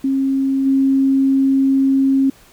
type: tone with level steps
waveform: sine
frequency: 270 Hz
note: C#4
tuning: 45 cents flat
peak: -14 / -11 dBFS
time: 0.04-2.3 s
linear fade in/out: 5 ms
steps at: 0.65 s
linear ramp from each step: 20 ms
effects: pink hiss -48 dBFS RMS until 2.52 s